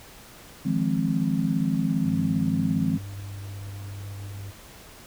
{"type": "chord", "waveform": "sine", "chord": "F minor seventh", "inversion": "third", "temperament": "just", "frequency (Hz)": [157.15, 174.61, 209.5, 261.9], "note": ["Eb3", "F3", "Ab3", "C4"], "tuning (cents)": [18, 0, 15, 2], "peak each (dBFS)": -27, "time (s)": [0.65, 2.98], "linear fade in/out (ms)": 10}
{"type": "tone", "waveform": "triangle", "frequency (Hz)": 99.5, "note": "G2", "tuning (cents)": 26, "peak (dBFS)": -32, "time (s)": [2.04, 4.52], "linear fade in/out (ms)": 20}
{"effects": ["pink hiss -47 dBFS RMS until 5.06 s"]}